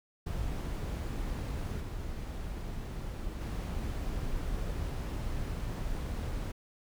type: noise with level steps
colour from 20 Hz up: brown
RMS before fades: -35 / -38 / -35 dBFS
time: 0.26-6.52 s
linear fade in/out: 10 ms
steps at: 1.8 / 3.41 s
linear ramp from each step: 2 ms
effects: none